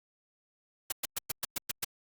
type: noise bursts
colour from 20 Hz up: white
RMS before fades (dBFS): -32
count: 8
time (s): 0.9-1.846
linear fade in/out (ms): 5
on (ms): 22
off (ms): 110
effects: Opus 48 kbps